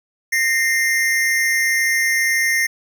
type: tone pair together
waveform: square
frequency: 1840.8 / 2093 Hz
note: A#6 / C7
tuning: -22 / 0 cents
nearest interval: major second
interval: 222 cents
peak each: -19 dBFS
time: 0.32-2.67 s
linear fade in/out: 10 ms
effects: none